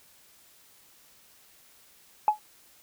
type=tone with exponential decay; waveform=sine; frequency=848 Hz; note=G#5; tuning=36 cents sharp; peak=-13 dBFS; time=2.28-2.39 s; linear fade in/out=1 ms; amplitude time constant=22 ms; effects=tanh soft clip ceiling -11 dBFS + white hiss -58 dBFS RMS until 2.82 s